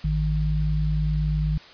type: tone pair together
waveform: sine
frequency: 54.31 / 153.6 Hz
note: A1 / D#3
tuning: -22 / -22 cents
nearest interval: octave + tritone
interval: 1800 cents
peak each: -23 dBFS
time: 0.04-1.58 s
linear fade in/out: 5 ms
effects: white hiss -46 dBFS RMS until 1.73 s + resampled to 11025 Hz